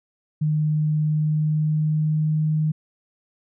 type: tone with pitch glide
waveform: sine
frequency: 152.9 to 154.77 Hz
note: D#3 to D#3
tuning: -30 to -9 cents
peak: -18 dBFS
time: 0.41-2.72 s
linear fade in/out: 10 ms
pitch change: +21 cents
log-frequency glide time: 0.99-2.45 s
effects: none